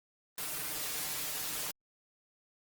white noise with comb filter, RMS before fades -37 dBFS, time 0.38-1.71 s, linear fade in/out 2 ms, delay 6.6 ms, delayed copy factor +0.75, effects Opus 24 kbps

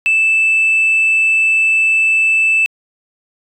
sine tone, 2637 Hz, E7, in tune, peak -8 dBFS, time 0.06-2.66 s, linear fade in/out 0 ms, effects tanh soft clip ceiling -7 dBFS

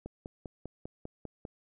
click train, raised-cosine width 2 ms, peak -27 dBFS, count 8, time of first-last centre 0.06-1.452 s, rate 5.03 Hz, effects none

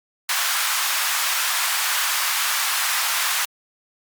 pink high-pass noise, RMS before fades -22 dBFS, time 0.29-3.45 s, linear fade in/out 2 ms, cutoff 1000 Hz, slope 24 dB/octave, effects Opus 48 kbps

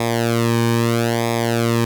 sawtooth tone with flanger, 116.54 Hz, A#2, in tune, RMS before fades -18 dBFS, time 0-1.85 s, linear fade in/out 5 ms, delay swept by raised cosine 0.68 to 1.5 ms, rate 0.77 Hz, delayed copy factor -0.85, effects none

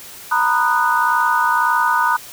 sine chord, B major seventh, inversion third, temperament just, 926 / 987.8 / 1234.7 / 1481.6 Hz, A#5 / B5 / D#6 / F#6, -12 / 0 / -14 / +2 cents, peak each -19 dBFS, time 0.31-2.17 s, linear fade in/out 10 ms, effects white hiss -37 dBFS RMS until 2.32 s

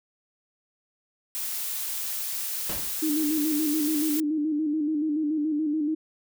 blue noise, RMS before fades -31 dBFS, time 1.35-4.2 s, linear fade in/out 0 ms
pink noise with exponential decay, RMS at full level -30 dBFS, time 2.69-3.05 s, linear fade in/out 5 ms, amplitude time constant 77 ms
sine tone with vibrato, 304.4 Hz, D#4, 38 cents flat, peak -23 dBFS, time 3.02-5.95 s, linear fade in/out 10 ms, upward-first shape square, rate 7 Hz, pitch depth 55 cents each way
effects none

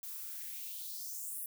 violet noise with high-pass filter sweep, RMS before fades -43 dBFS, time 0.03-1.46 s, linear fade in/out 2 ms, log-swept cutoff 860 to 11000 Hz, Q 3, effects none

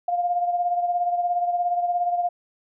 sine beating tone pair, 703 / 720 Hz, F5 / F#5, +11 / -47 cents, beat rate 17 Hz, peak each -21 / -29 dBFS, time 0.08-2.29 s, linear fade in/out 5 ms, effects none

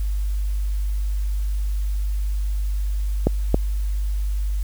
clicks, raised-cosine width 2 ms, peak -3 dBFS, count 2, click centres 3.27 / 3.544 s, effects added 50 Hz sine -20 dBFS peak until 4.63 s + white hiss -47 dBFS RMS until 4.63 s

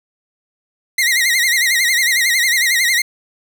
sawtooth tone with vibrato, 1994 Hz, B6, 16 cents sharp, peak -9 dBFS, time 0.98-3.02 s, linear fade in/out 5 ms, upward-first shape sine, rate 11 Hz, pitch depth 120 cents each way, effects none

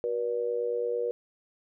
sine tone with amplitude modulation, 478.9 Hz, A#4, 47 cents sharp, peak -23 dBFS, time 0.04-1.11 s, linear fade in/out 0 ms, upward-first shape sine, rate 109 Hz, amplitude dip 80%, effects none

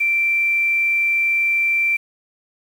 sine tone with quantisation, 2349 Hz, D7, in tune, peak -15 dBFS, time 0-1.97 s, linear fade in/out 10 ms, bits 7, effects none

